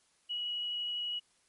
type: tone with vibrato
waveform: sine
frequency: 2918 Hz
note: F#7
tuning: 25 cents flat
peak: -33 dBFS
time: 0.29-1.2 s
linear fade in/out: 20 ms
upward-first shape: triangle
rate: 12 Hz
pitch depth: 8 cents each way
effects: white hiss -70 dBFS RMS until 1.48 s + MP3 48 kbps